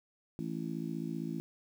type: harmonic tone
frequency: 55.4 Hz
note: A1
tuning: 13 cents sharp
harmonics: 3 / 4 / 5 / 6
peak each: -39 / -40 / -41 / -42 dBFS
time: 0.39-1.4 s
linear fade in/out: 0 ms
effects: 10-bit